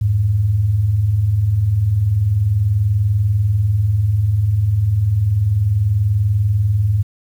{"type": "tone pair together", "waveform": "sine", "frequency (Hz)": [84.2, 104.51], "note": ["E2", "G#2"], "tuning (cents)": [37, 11], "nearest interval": "major third", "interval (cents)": 374, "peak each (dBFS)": [-22, -13], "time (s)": [0.01, 7.03], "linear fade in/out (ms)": 10, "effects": ["8-bit"]}